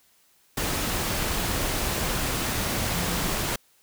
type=tone in noise; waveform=sine; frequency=173.9 Hz; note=F3; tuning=7 cents flat; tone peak=-32 dBFS; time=2.95-3.27 s; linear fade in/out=5 ms; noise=pink; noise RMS=-27 dBFS; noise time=0.57-3.56 s; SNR=-8 dB; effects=white hiss -62 dBFS RMS until 3.82 s